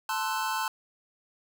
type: chord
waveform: square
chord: F# half-diminished seventh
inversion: first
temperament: equal with one note detuned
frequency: 880 / 1046.5 / 1318.5 / 1497.2 Hz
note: A5 / C6 / E6 / F#6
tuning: 0 / 0 / 0 / +20 cents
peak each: -32 / -34 / -38 / -36 dBFS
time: 0.09-0.68 s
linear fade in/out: 2 ms
effects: none